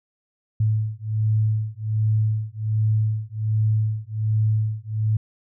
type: beating tone pair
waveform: sine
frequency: 107.9 / 109.2 Hz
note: A2 / A2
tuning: -33 / -13 cents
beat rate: 1.3 Hz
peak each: -22 dBFS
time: 0.6-5.17 s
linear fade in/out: 5 ms
effects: none